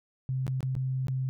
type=tone with dropouts; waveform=sine; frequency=130.81 Hz; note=C3; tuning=in tune; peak=-27 dBFS; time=0.29-1.29 s; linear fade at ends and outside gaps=0 ms; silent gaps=0.467-0.479 / 0.606-0.629 / 0.752-0.764 / 1.07-1.083 s; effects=none